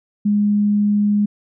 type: tone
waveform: sine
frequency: 206.6 Hz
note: G#3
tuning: 9 cents flat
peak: -13 dBFS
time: 0.25-1.26 s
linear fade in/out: 10 ms
effects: none